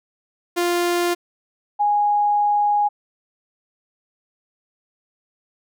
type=tone pair in turn; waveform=sawtooth / sine; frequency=349.2 / 826.7 Hz; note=F4 / G#5; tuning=0 / -8 cents; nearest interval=octave + minor third; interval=1492 cents; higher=second; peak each=-14 / -15 dBFS; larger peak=first; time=0.56-1.15 / 1.79-2.89 s; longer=second; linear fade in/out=20 ms; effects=none